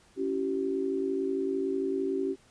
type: tone cluster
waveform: sine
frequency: 276.9 / 332.4 / 383.5 Hz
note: C#4 / E4 / G4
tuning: -2 / +15 / -38 cents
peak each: -32 / -37 / -29 dBFS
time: 0.16-2.36 s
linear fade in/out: 50 ms
effects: pink hiss -61 dBFS RMS until 2.5 s + resampled to 22050 Hz